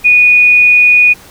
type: tone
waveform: sine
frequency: 2465 Hz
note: D#7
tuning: 17 cents flat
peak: -3 dBFS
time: 0.04-1.14 s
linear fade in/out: 20 ms
effects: pink hiss -37 dBFS RMS until 1.3 s